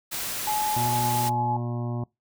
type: noise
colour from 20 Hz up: white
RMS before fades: -31 dBFS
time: 0.11-1.3 s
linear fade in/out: 20 ms
type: tone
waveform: sine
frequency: 849 Hz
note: G#5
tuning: 38 cents sharp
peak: -24 dBFS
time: 0.47-1.57 s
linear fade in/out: 5 ms
type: harmonic tone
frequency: 120 Hz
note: B2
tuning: 49 cents flat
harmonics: 1 / 2 / 3 / 5 / 6 / 7 / 8 / 9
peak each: -28 / -34 / -38 / -42 / -44 / -45 / -46 / -47 dBFS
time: 0.76-2.04 s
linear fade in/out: 5 ms
effects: noise-tail reverb RT60 0.2 s tail -24 dB re dry